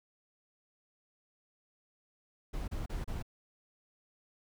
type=noise bursts; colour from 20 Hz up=brown; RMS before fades=-37 dBFS; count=4; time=2.53-3.226 s; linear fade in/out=10 ms; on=150 ms; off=32 ms; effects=none